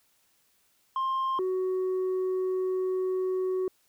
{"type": "tone pair in turn", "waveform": "sine", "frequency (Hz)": [1058, 372.4], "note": ["C6", "F#4"], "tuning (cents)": [19, 11], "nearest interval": "octave + tritone", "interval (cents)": 1808, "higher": "first", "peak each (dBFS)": -23, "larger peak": "neither", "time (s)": [[0.96, 1.39], [1.39, 3.68]], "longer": "second", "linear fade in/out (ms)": 2, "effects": ["tanh soft clip ceiling -25 dBFS", "white hiss -68 dBFS RMS until 3.88 s"]}